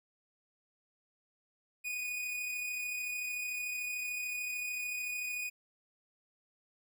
45% pulse tone with amplitude modulation, 2474 Hz, D#7, 10 cents flat, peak -34 dBFS, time 1.84-5.5 s, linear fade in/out 20 ms, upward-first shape sine, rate 33.5 Hz, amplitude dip 30%, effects none

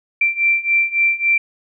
sine beating tone pair, 2350 / 2353.6 Hz, D7 / D7, +1 / +3 cents, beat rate 3.6 Hz, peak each -18 / -16 dBFS, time 0.21-1.38 s, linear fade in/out 5 ms, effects none

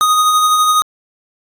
square tone with tremolo, 1244.5 Hz, D#6, in tune, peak -9 dBFS, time 0.01-0.82 s, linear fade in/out 0 ms, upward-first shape sine, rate 12 Hz, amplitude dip 30%, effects AAC 64 kbps

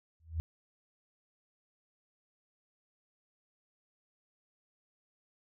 sine tone with exponential growth, 81.1 Hz, E2, 28 cents flat, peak -27 dBFS, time 0.2-0.4 s, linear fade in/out 0 ms, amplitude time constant 42 ms, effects none

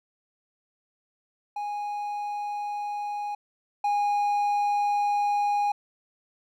triangle tone pair in turn, 826 / 821.2 Hz, G#5 / G#5, -10 / -20 cents, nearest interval unison, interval 10 cents, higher first, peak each -27 / -20 dBFS, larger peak second, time 1.56-3.35 / 3.84-5.72 s, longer second, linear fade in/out 5 ms, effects none

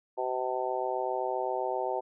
harmonic tone, 127.6 Hz, C3, 43 cents flat, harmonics 3 / 4 / 5 / 6 / 7, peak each -35 / -35 / -35 / -35 / -35 dBFS, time 0.17-2.01 s, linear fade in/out 20 ms, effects none

